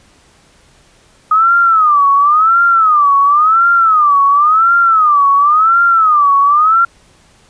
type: tone with vibrato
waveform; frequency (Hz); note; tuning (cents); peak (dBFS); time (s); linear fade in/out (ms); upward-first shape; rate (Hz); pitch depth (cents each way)
sine; 1244.5; D#6; 0; -6; 1.31-6.85; 5; sine; 0.94; 190
effects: pink hiss -48 dBFS RMS until 7.49 s + resampled to 22050 Hz